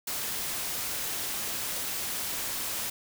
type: noise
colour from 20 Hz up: white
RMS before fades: -33 dBFS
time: 0.07-2.9 s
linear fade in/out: 5 ms
effects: none